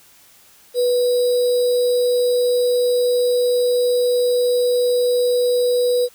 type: tone with sample-and-hold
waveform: sine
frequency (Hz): 491.5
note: B4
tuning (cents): -8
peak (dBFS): -14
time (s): 0.74-6.09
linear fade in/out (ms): 50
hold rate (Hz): 4410
effects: white hiss -50 dBFS RMS until 6.14 s